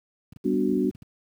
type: clicks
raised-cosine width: 5 ms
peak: -30 dBFS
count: 11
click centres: 0.325 / 0.363 / 0.459 / 0.539 / 0.69 / 0.726 / 0.771 / 0.846 / 0.905 / 0.951 / 1.023 s
type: chord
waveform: sine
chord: G major seventh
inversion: none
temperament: equal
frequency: 196 / 246.9 / 293.7 / 370 Hz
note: G3 / B3 / D4 / F#4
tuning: 0 / 0 / 0 / 0 cents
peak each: -27 / -26 / -26 / -26 dBFS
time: 0.44-0.91 s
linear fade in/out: 20 ms
effects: high-pass 100 Hz 12 dB/octave + 9-bit